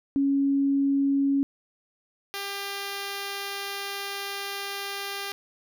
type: tone pair in turn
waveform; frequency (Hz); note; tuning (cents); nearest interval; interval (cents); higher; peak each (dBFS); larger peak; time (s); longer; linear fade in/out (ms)
sine / 5% pulse; 277.2 / 398.3; C#4 / G4; 0 / +28; tritone; 628; second; -20; neither; 0.16-1.43 / 2.34-5.32; second; 0
effects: none